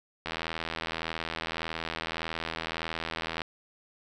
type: click train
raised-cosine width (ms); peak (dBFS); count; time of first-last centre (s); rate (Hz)
0.3; -16; 259; 0.26-3.418; 81.7
effects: none